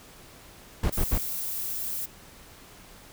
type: noise bursts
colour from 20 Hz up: brown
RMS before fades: -24 dBFS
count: 3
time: 0.83-1.182 s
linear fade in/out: 5 ms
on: 70 ms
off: 71 ms
type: noise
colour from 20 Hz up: violet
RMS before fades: -32 dBFS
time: 0.92-2.06 s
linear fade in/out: 10 ms
effects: pink hiss -50 dBFS RMS until 3.12 s